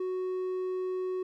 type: tone with hard clipping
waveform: sine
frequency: 370 Hz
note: F#4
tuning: in tune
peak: -31 dBFS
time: 0-1.23 s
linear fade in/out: 5 ms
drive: 3 dB
effects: none